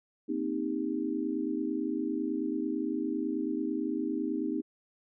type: chord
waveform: sine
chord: C minor seventh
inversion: third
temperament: equal with one note detuned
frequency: 233.1 / 261.6 / 311.1 / 398.6 Hz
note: Bb3 / C4 / Eb4 / G4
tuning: 0 / 0 / 0 / +29 cents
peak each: -38 / -34 / -32 / -38 dBFS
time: 0.28-4.62 s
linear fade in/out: 20 ms
effects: none